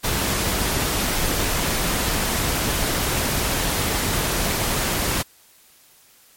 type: noise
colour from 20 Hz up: pink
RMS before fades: -22 dBFS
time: 0.03-5.23 s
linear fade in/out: 20 ms
effects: white hiss -53 dBFS RMS until 6.36 s + MP3 64 kbps